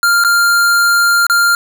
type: tone with dropouts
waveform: square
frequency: 1396.9 Hz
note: F6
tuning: in tune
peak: -9 dBFS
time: 0.03-1.55 s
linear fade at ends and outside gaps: 1 ms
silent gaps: 0.239-0.247 / 1.267-1.298 s
effects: 8-bit